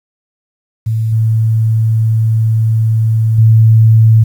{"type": "tone with level steps", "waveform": "sine", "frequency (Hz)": 111.4, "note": "A2", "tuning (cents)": 22, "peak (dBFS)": [-11, -8, -3], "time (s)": [0.86, 4.24], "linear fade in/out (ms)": 10, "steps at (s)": [1.12, 3.38], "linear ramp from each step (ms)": 5, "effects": ["7-bit"]}